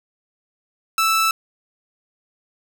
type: tone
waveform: sawtooth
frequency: 1318.5 Hz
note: E6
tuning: in tune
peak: -12 dBFS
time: 0.98-1.31 s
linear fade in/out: 2 ms
effects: none

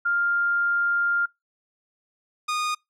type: tone pair in turn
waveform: sine / sawtooth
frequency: 1400 / 1229.9 Hz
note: F6 / D#6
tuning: +4 / -20 cents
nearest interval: major second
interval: 224 cents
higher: first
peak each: -20 dBFS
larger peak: neither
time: 0.05-1.26 / 2.48-2.75 s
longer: first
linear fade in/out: 10 ms
effects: noise-tail reverb RT60 0.2 s tail -26 dB re dry + low-pass 8000 Hz 12 dB/octave

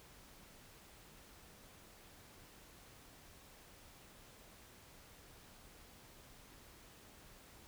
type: silence
effects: pink hiss -60 dBFS RMS until 7.67 s

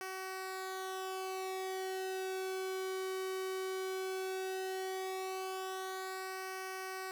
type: tone with flanger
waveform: sawtooth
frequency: 377.6 Hz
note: F#4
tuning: 35 cents sharp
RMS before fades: -40 dBFS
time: 0.01-7.11 s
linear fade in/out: 0 ms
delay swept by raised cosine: 0.27 to 1.17 ms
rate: 0.15 Hz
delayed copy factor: -0.7
effects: none

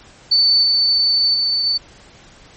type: tone with level steps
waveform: sine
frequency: 4514 Hz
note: C#8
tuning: 31 cents sharp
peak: -10 / -12 / -15 dBFS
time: 0.31-1.78 s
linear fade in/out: 10 ms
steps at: 0.63 / 1.34 s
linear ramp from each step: 2 ms
effects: pink hiss -45 dBFS RMS until 2.56 s + MP3 32 kbps

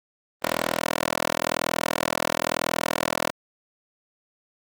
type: tone with high-pass filter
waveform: 10% pulse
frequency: 41 Hz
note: E1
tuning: 9 cents flat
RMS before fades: -26 dBFS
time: 0.42-3.31 s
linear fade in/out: 20 ms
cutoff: 510 Hz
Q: 0.88
effects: Opus 24 kbps

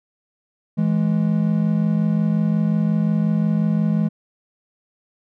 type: tone pair together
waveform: triangle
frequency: 164.2 / 209.8 Hz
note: E3 / G#3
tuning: -6 / +18 cents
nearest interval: major third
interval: 424 cents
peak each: -17 dBFS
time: 0.77-4.09 s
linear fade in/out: 20 ms
effects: none

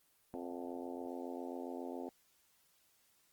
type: harmonic tone with a mistuned harmonic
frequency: 87.31 Hz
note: F2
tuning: in tune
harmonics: 3 / 4 / 5 / 6 / 7 / 8 / 9 / 10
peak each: -45 / -47 / -49 / -51 / -52 / -53 / -54 / -55 dBFS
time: 0.34-2.09 s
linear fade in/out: 0 ms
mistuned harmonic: 9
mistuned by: -61 cents
effects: white hiss -72 dBFS RMS until 3.32 s + Opus 24 kbps

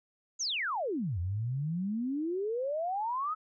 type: exponential two-way sweep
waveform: sine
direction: down then up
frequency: 6970 to 84 to 1302 Hz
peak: -30 dBFS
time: 0.39-3.35 s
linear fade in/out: 20 ms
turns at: 1.19 s
effects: none

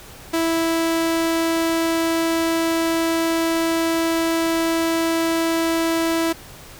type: tone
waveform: sawtooth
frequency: 329.2 Hz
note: E4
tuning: 2 cents flat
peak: -14 dBFS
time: 0.33-6.33 s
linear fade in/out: 10 ms
effects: pink hiss -41 dBFS RMS until 6.79 s

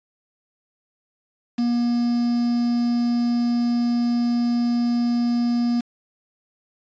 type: tone with quantisation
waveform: triangle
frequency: 238.8 Hz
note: A#3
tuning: 42 cents sharp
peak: -16 dBFS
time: 1.58-5.81 s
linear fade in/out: 10 ms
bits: 6
effects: resampled to 16000 Hz

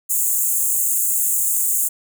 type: high-pass noise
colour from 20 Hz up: pink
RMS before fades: -19 dBFS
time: 0.09-1.89 s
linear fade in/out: 20 ms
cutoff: 6800 Hz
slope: 96 dB/octave
effects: none

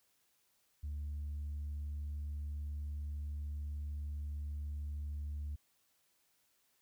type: tone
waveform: sine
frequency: 73.42 Hz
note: D2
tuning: in tune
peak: -36 dBFS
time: 0.83-5.56 s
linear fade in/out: 10 ms
effects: tanh soft clip ceiling -36 dBFS + white hiss -75 dBFS RMS until 6.81 s

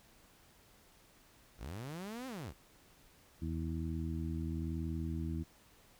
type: linear two-way sweep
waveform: sawtooth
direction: up then down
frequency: 42.51 to 268.9 to 42.51 Hz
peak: -38 dBFS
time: 1.58-2.54 s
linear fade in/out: 50 ms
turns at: 2.27 s
type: harmonic tone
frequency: 81 Hz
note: E2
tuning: 30 cents flat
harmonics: 1 / 2 / 3 / 4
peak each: -38 / -41 / -43 / -44 dBFS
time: 3.41-5.44 s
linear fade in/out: 20 ms
effects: pink hiss -64 dBFS RMS until 5.99 s

